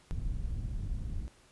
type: low-pass noise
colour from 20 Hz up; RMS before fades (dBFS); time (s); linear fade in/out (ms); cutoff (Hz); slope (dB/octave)
pink; -35; 0.11-1.28; 0; 110; 12
effects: pink hiss -62 dBFS RMS until 1.51 s + resampled to 24000 Hz